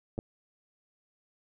clicks, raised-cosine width 2 ms, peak -25 / -19 dBFS, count 2, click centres 0.18 / 0.189 s, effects none

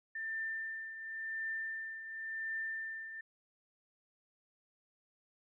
sine tone with tremolo, 1789 Hz, A6, 28 cents sharp, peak -35 dBFS, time 0.15-3.21 s, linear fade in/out 5 ms, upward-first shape triangle, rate 0.93 Hz, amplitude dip 65%, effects none

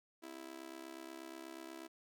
sawtooth tone with amplitude modulation, 329.6 Hz, E4, in tune, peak -40 dBFS, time 0.22-1.88 s, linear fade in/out 20 ms, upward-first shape sine, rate 68.3 Hz, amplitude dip 90%, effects none

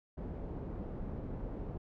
pink low-pass noise, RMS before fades -41 dBFS, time 0.17-1.78 s, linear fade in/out 10 ms, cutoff 500 Hz, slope 12 dB/octave, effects none

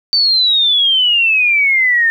sine exponential sweep, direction down, 4597 to 1800 Hz, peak -9 dBFS, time 0.13-2.1 s, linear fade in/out 0 ms, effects 8-bit

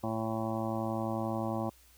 harmonic tone, 111.4 Hz, A2, 22 cents sharp, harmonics 1 / 2 / 3 / 5 / 6 / 7 / 8 / 9 / 10, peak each -38 / -36 / -38 / -39 / -41 / -40 / -46 / -43 / -47 dBFS, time 0.03-1.7 s, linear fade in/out 10 ms, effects added 60 Hz sine -62 dBFS peak until 1.97 s + white hiss -62 dBFS RMS until 1.97 s

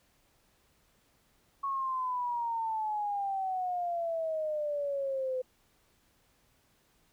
sine exponential sweep, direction down, 1108.7 to 507 Hz, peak -30 dBFS, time 1.63-5.42 s, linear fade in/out 10 ms, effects pink hiss -69 dBFS RMS until 7.12 s

